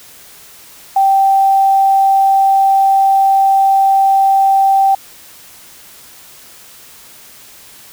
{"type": "tone with quantisation", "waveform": "sine", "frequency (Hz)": 780, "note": "G5", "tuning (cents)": -9, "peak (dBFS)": -7, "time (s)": [0.96, 4.95], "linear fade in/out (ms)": 5, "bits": 6, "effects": ["white hiss -39 dBFS RMS until 7.92 s"]}